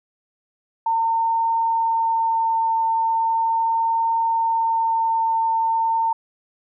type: tone with vibrato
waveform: sine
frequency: 907 Hz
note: A#5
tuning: 48 cents flat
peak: -17 dBFS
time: 0.86-6.13 s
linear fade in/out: 5 ms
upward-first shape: triangle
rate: 0.38 Hz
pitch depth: 9 cents each way
effects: none